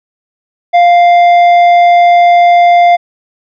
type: tone with tanh clipping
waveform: triangle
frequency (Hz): 698.5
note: F5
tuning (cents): 0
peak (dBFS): -4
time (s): 0.73-2.97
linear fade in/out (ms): 20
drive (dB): 12
effects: none